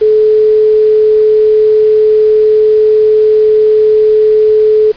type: tone with quantisation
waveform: sine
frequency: 430.2 Hz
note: A4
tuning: 39 cents flat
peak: -4 dBFS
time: 0.01-4.92 s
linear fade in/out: 10 ms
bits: 5
effects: pink hiss -37 dBFS RMS until 4.96 s + resampled to 11025 Hz